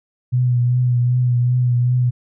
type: tone with vibrato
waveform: sine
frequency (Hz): 123.47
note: B2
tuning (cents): 0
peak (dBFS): -13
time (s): 0.32-2.11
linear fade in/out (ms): 20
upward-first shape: triangle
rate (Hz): 2.6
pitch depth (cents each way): 35
effects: none